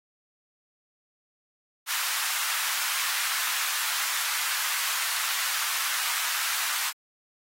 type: high-pass noise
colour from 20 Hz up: pink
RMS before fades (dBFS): -29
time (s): 1.86-6.93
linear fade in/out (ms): 50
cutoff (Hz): 1100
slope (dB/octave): 24
effects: AAC 48 kbps